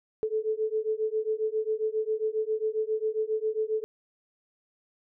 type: beating tone pair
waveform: sine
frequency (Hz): 432 / 439.4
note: A4 / A4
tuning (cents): -32 / -2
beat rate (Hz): 7.4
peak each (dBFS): -29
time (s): 0.23-3.84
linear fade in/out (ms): 0
effects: none